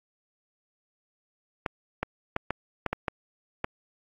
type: clicks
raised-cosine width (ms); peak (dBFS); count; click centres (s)
0.5; -12; 8; 1.662 / 2.03 / 2.364 / 2.506 / 2.863 / 2.93 / 3.082 / 3.644
effects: AAC 64 kbps